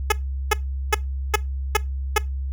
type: tone bursts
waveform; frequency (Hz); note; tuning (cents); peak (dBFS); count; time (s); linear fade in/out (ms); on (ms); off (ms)
10% pulse; 425.5; G#4; +42; -6; 6; 0.1-2.182; 5; 22; 390
effects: noise-tail reverb RT60 0.2 s tail -21 dB re dry + added 67 Hz sine -24 dBFS peak until 2.52 s